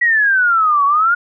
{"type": "exponential two-way sweep", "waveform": "sine", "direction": "down then up", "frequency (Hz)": [1946, 1108.7, 1448], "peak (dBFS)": -10, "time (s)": [0.01, 1.15], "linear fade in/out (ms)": 10, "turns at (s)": 0.85, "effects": []}